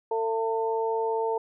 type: harmonic tone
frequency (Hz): 224.7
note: A3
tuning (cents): +37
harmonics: 2 / 3 / 4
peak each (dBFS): -26 / -36 / -29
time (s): 0.11-1.38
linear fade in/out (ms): 5
effects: none